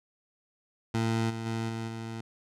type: tone with level steps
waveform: 20% pulse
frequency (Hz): 113.3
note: A#2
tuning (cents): -49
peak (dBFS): -21 / -29 / -25 / -28 / -31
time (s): 0.94-2.21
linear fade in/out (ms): 5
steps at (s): 1.29 / 1.45 / 1.68 / 1.87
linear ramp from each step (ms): 20
effects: low-pass 8000 Hz 12 dB/octave